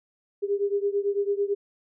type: beating tone pair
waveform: sine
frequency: 400 / 409 Hz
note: G4 / G#4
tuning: +35 / -26 cents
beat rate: 9 Hz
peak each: -25 / -27 dBFS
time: 0.42-1.55 s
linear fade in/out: 20 ms
effects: none